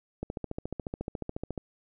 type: click train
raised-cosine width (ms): 2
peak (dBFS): -20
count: 20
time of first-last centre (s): 0.23-1.578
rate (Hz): 14.1
effects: none